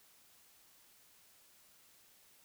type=silence; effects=white hiss -65 dBFS RMS until 2.44 s